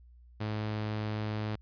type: tone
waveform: sawtooth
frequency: 107.1 Hz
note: A2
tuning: 46 cents flat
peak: -28 dBFS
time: 0.4-1.56 s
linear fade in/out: 10 ms
effects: added 60 Hz sine -53 dBFS peak until 1.61 s + resampled to 11025 Hz